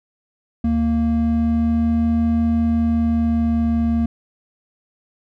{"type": "tone pair together", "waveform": "triangle", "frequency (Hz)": [77.2, 231.3], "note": ["D#2", "A#3"], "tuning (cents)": [-13, -13], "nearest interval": "octave + perfect fifth", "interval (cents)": 1900, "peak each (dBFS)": [-20, -14], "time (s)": [0.64, 4.06], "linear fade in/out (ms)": 5, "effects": []}